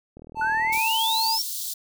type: click train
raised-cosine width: 2 ms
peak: -30 dBFS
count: 25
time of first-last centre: 0.17-0.775 s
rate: 39.7 Hz
type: tone with pitch glide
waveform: triangle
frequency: 880 to 895.4 Hz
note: A5 to A5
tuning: 0 to +30 cents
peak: -22 dBFS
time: 0.35-1.39 s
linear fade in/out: 50 ms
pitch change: +30 cents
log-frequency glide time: 0.6-0.86 s
type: exponential sweep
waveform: sine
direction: up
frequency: 1446 to 5600 Hz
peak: -23 dBFS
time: 0.41-1.42 s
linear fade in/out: 5 ms
type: high-pass noise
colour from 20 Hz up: white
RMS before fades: -31 dBFS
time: 0.72-1.74 s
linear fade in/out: 10 ms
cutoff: 3500 Hz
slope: 48 dB/octave
effects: none